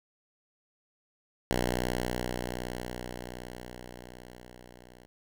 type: tone with level ramp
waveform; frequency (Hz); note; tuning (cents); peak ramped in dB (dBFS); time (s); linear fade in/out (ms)
5% pulse; 61.3; B1; -12; -15 to -41; 1.51-5.06; 0
effects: none